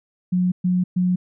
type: tone bursts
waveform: sine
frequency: 181 Hz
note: F#3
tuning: 38 cents flat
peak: -16 dBFS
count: 3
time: 0.32-1.16 s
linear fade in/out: 10 ms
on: 200 ms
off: 120 ms
effects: none